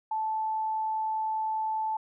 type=tone; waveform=sine; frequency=875 Hz; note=A5; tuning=10 cents flat; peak=-27 dBFS; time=0.11-1.97 s; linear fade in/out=5 ms; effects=none